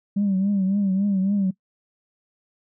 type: tone with vibrato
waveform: sine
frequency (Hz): 196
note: G3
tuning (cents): 0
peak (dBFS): -17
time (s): 0.16-1.51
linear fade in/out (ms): 10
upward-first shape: triangle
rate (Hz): 3.6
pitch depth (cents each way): 94
effects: noise-tail reverb RT60 0.1 s tail -22 dB re dry + tanh soft clip ceiling -15 dBFS